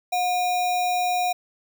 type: tone with sample-and-hold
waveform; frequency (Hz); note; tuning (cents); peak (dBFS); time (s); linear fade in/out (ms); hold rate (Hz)
sine; 721; F#5; -45; -20; 0.12-1.33; 10; 3150
effects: none